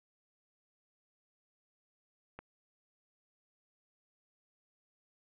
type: click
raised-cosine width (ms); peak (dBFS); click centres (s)
0.5; -30; 2.39
effects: resampled to 8000 Hz + 12-bit